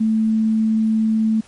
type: tone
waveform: sine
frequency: 220 Hz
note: A3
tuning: in tune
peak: -14 dBFS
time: 0-1.41 s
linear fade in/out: 10 ms
effects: pink hiss -49 dBFS RMS until 1.47 s + MP3 48 kbps